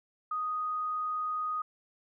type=tone; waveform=sine; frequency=1244.5 Hz; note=D#6; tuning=in tune; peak=-30 dBFS; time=0.31-1.62 s; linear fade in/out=5 ms; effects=none